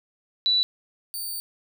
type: tone pair in turn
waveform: sine / 5% pulse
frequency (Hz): 3955 / 4586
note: B7 / D8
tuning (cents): +2 / -42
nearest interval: minor third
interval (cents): 256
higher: second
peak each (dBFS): -18 / -23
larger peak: first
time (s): 0.46-0.63 / 1.14-1.4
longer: second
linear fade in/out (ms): 0
effects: none